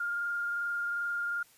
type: tone with frequency modulation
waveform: sine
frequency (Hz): 1408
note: F6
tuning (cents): +14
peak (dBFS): -30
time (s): 0-1.43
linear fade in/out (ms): 5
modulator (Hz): 22.6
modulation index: 0.45
effects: white hiss -61 dBFS RMS until 1.57 s + resampled to 32000 Hz